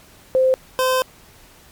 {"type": "tone pair in turn", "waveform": ["sine", "25% pulse"], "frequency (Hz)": [520, 515.2], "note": ["C5", "C5"], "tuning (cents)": [-11, -27], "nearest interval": "unison", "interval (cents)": 16, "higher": "first", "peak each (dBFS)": -12, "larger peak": "neither", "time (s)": [[0.35, 0.54], [0.79, 1.02]], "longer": "second", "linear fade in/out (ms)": 0, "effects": ["pink hiss -48 dBFS RMS until 1.71 s", "MP3 96 kbps"]}